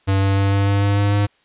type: tone with pitch steps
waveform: square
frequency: 97.3 / 97.98 / 98.66 / 99.34 / 100.04 / 100.73 / 101.43 / 102.14 Hz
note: G2 / G2 / G2 / G2 / G2 / G2 / G#2 / G#2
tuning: -12 / 0 / +12 / +24 / +36 / +48 / -40 / -28 cents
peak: -15 dBFS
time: 0.07-1.27 s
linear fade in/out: 20 ms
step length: 150 ms
effects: white hiss -59 dBFS RMS until 1.44 s + resampled to 8000 Hz